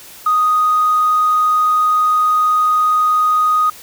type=tone with tanh clipping; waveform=triangle; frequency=1244.5 Hz; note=D#6; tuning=in tune; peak=-10 dBFS; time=0.26-3.7 s; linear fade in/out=5 ms; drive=1 dB; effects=white hiss -38 dBFS RMS until 3.82 s